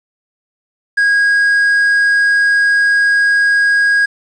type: tone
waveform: triangle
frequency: 1641 Hz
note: G#6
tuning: 21 cents flat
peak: -7 dBFS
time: 0.97-4.06 s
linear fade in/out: 10 ms
effects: resampled to 22050 Hz + 7-bit